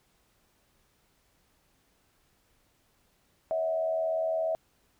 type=tone with frequency modulation; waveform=sine; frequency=647 Hz; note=E5; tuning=32 cents flat; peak=-26 dBFS; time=3.51-4.55 s; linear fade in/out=0 ms; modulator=82.9 Hz; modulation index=0.48; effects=pink hiss -69 dBFS RMS until 4.99 s